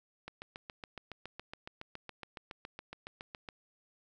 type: click train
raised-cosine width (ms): 0.3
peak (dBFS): -27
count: 24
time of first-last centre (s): 0.28-3.488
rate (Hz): 7.17
effects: none